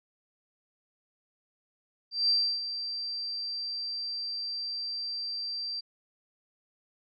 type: tone with ADSR envelope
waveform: sine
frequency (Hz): 4699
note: D8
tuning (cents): 0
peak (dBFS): -21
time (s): 2.11-5.81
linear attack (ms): 180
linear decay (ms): 310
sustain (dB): -11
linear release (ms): 17
effects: none